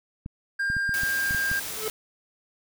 clicks, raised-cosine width 5 ms, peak -22 dBFS, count 8, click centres 0.261 / 0.701 / 0.767 / 0.893 / 1.034 / 1.309 / 1.347 / 1.515 s
triangle tone, 1601 Hz, G6, 36 cents sharp, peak -22 dBFS, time 0.59-1.6 s, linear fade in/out 10 ms
white noise, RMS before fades -34 dBFS, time 0.94-1.9 s, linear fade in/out 0 ms
square tone with exponential growth, 434 Hz, A4, 24 cents flat, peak -26 dBFS, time 1.65-1.88 s, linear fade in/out 0 ms, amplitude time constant 48 ms
effects none

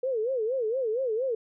sine tone with vibrato, 480.1 Hz, B4, 49 cents flat, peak -25 dBFS, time 0.03-1.35 s, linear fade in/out 5 ms, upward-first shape sine, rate 4.3 Hz, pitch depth 200 cents each way, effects none

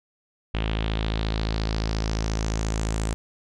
sawtooth tone with low-pass filter sweep, 54.3 Hz, A1, 22 cents flat, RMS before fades -26 dBFS, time 0.54-3.14 s, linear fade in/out 0 ms, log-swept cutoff 3000 to 8100 Hz, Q 3.4, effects none

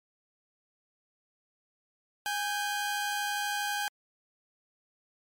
sawtooth tone pair together, 822.7 / 1553 Hz, G#5 / G6, -17 / -17 cents, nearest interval major seventh, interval 1100 cents, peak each -28 / -30 dBFS, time 2.26-3.88 s, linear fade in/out 0 ms, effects MP3 64 kbps

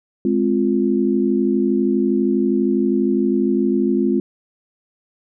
sine chord, F minor, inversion first, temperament just, 209.5 / 261.9 / 349.2 Hz, Ab3 / C4 / F4, +15 / +2 / 0 cents, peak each -19 dBFS, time 0.25-4.2 s, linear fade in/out 2 ms, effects none

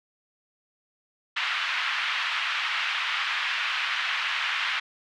white band-pass noise, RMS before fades -28 dBFS, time 1.36-4.8 s, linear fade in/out 10 ms, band 1100 to 3100 Hz, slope 24 dB/octave, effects none

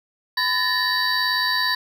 triangle tone cluster, 1004 / 1741 / 1839 / 3919 / 4595 Hz, B5 / A6 / A#6 / B7 / D8, +28 / -19 / -24 / -14 / -39 cents, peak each -24 dBFS, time 0.37-1.75 s, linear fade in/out 5 ms, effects none

